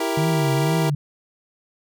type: chord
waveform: 25% pulse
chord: E diminished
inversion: none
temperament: equal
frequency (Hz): 329.6 / 392 / 466.2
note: E4 / G4 / Bb4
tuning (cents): 0 / 0 / 0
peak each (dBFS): -21 / -23 / -23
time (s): 0-0.9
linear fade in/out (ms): 5
type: tone with vibrato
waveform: sine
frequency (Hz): 149.6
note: D3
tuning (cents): +32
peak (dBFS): -19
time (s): 0.17-0.95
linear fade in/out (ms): 5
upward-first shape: triangle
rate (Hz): 2.1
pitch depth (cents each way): 170
effects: none